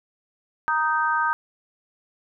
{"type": "harmonic tone", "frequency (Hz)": 311.1, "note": "D#4", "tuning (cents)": 0, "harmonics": [3, 4, 5], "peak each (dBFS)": [-24, -24, -24], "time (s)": [0.68, 1.33], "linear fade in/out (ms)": 0, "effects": []}